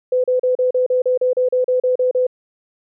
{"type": "tone bursts", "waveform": "sine", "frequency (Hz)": 505, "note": "B4", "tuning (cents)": 39, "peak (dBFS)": -13, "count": 14, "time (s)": [0.12, 2.268], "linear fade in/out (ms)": 5, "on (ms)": 120, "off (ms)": 36, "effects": []}